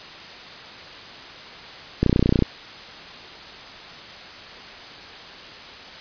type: click train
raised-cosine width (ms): 3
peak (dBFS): -4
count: 13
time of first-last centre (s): 2.03-2.423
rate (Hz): 30.5
effects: white hiss -39 dBFS RMS until 6 s + resampled to 11025 Hz